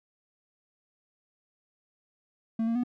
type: tone with pitch steps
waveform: triangle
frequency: 225.1 / 230.2 / 245.3 Hz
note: A3 / A#3 / B3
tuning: +40 / -22 / -12 cents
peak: -23 dBFS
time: 2.59-2.836 s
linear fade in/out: 5 ms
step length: 82 ms
effects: none